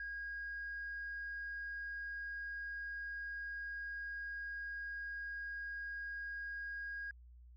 sine tone, 1635 Hz, G#6, 28 cents flat, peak -40 dBFS, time 0-7.11 s, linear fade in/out 2 ms, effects tanh soft clip ceiling -37 dBFS + added 60 Hz sine -55 dBFS peak until 7.56 s

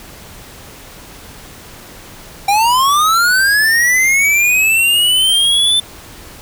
square linear sweep, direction up, 781 to 3549 Hz, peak -10 dBFS, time 2.48-5.8 s, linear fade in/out 5 ms, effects pink hiss -36 dBFS RMS until 6.41 s

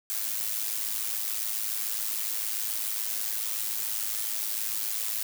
blue noise with amplitude modulation, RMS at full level -28 dBFS, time 0.1-5.23 s, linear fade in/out 0 ms, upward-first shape sine, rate 107 Hz, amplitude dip 65%, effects none

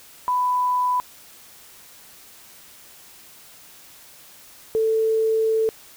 sine tone pair in turn, 995 / 443.2 Hz, B5 / A4, +13 / +13 cents, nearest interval octave + major second, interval 1400 cents, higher first, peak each -18 / -17 dBFS, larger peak second, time 0.28-1 / 4.75-5.69 s, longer second, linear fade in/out 0 ms, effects white hiss -47 dBFS RMS until 5.96 s

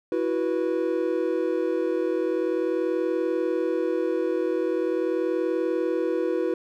triangle chord, E suspended second, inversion none, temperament equal with one note detuned, 329.6 / 370 / 489.1 Hz, E4 / F#4 / B4, 0 / 0 / -17 cents, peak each -25 dBFS, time 0.12-6.54 s, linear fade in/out 2 ms, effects none

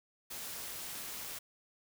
white noise with amplitude modulation, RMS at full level -41 dBFS, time 0.3-1.39 s, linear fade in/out 10 ms, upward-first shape sine, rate 300 Hz, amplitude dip 45%, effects none

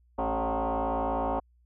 sine tone with frequency modulation, 110 Hz, A2, in tune, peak -25 dBFS, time 0.18-1.4 s, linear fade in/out 10 ms, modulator 164 Hz, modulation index 5.7, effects tanh soft clip ceiling -21 dBFS + added 60 Hz sine -60 dBFS peak until 1.65 s

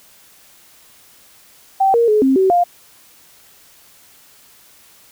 sine tone with pitch steps, 775 / 467.7 / 425.2 / 266.3 / 380.1 / 702 Hz, G5 / A#4 / G#4 / C4 / F#4 / F5, -20 / +6 / +41 / +31 / +47 / +9 cents, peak -10 dBFS, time 1.8-2.64 s, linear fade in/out 10 ms, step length 140 ms, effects white hiss -48 dBFS RMS until 5.11 s

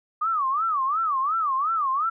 sine tone with vibrato, 1189 Hz, D6, 21 cents sharp, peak -21 dBFS, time 0.21-2.1 s, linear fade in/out 10 ms, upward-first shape sine, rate 2.8 Hz, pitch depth 220 cents each way, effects none

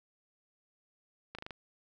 slowing click train, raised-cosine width 0.3 ms, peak -26 dBFS, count 5, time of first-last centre 1.35-1.507 s, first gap 36 ms, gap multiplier 1.06, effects none

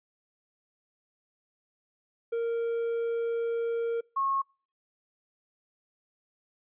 triangle / sine tone pair in turn, 463.9 / 1089.4 Hz, A#4 / C#6, -8 / -30 cents, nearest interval octave + minor third, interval 1478 cents, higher second, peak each -25 dBFS, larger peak neither, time 2.32-4.01 / 4.16-4.42 s, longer first, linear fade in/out 10 ms, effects noise-tail reverb RT60 0.4 s tail -26 dB re dry + resampled to 8000 Hz

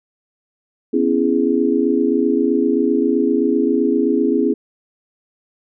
sine chord, C# minor seventh, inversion third, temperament just, 249.5 / 277.2 / 332.6 / 415.8 Hz, B3 / C#4 / E4 / G#4, +18 / 0 / +16 / +2 cents, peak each -19 dBFS, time 0.93-4.54 s, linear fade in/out 10 ms, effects none

